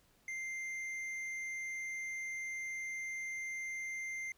sine tone with hard clipping, 2093 Hz, C7, in tune, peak -40 dBFS, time 0.28-4.32 s, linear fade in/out 2 ms, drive 6 dB, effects pink hiss -70 dBFS RMS until 4.37 s

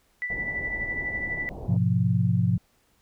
sine tone with tremolo, 1975.5 Hz, B6, in tune, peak -25 dBFS, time 0.22-1.49 s, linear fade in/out 0 ms, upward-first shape triangle, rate 12 Hz, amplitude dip 60%
pink low-pass noise, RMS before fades -38 dBFS, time 0.3-1.77 s, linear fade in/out 2 ms, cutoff 870 Hz, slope 48 dB/octave
sine chord, F diminished, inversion first, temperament just, 104.77 / 125.72 / 174.61 Hz, Ab2 / Cb3 / F3, +16 / +31 / 0 cents, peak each -24 dBFS, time 1.68-2.58 s, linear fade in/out 10 ms
effects pink hiss -66 dBFS RMS until 3.01 s

